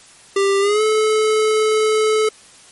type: tone with pitch glide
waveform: square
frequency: 394.8 to 433 Hz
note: G4 to A4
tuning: +12 to -28 cents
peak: -14 dBFS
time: 0.36-2.29 s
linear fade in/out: 5 ms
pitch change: +160 cents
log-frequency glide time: 0.6-0.82 s
effects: white hiss -45 dBFS RMS until 2.71 s + MP3 48 kbps